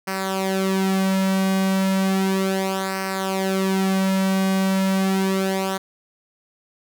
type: tone with flanger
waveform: sawtooth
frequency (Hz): 191.4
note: G3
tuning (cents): -41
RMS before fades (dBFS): -21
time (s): 0.07-5.78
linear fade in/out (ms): 10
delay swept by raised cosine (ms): 0.28 to 2.98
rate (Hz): 0.34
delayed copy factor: -0.7
effects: none